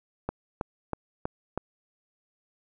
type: click train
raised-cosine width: 1 ms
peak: -15 dBFS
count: 5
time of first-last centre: 0.29-1.576 s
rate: 3.11 Hz
effects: none